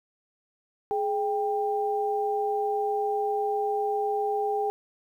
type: tone pair together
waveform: sine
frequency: 420 / 792.3 Hz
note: G#4 / G5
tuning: +19 / +18 cents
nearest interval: major seventh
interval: 1099 cents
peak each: -27 dBFS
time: 0.91-4.7 s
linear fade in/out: 0 ms
effects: 10-bit